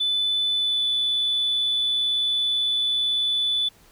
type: tone with pitch glide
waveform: sine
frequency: 3499 to 3479 Hz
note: A7 to A7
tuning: -10 to -20 cents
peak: -19 dBFS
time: 0-3.69 s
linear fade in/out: 10 ms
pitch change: -10 cents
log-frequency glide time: 0.52-0.85 s
effects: tanh soft clip ceiling -16 dBFS + pink hiss -55 dBFS RMS until 3.91 s